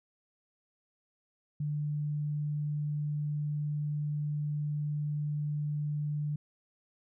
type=tone; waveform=sine; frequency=148.4 Hz; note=D3; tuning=18 cents sharp; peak=-30 dBFS; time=1.6-6.36 s; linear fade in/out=5 ms; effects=none